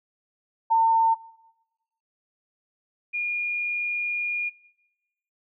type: tone pair in turn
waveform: sine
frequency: 904 / 2427 Hz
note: A5 / D#7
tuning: +47 / -44 cents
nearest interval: octave + perfect fourth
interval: 1709 cents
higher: second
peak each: -16 / -25 dBFS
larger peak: first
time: 0.7-1.15 / 3.13-4.5 s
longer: second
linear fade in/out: 20 ms
effects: noise-tail reverb RT60 1.0 s tail -21 dB re dry